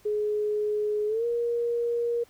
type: tone with pitch glide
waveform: sine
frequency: 420.8 to 472.3 Hz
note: G#4 to A#4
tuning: +23 to +23 cents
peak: -24 dBFS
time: 0.05-2.24 s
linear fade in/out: 10 ms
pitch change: +200 cents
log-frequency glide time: 1.07-1.25 s
effects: pink hiss -59 dBFS RMS until 2.29 s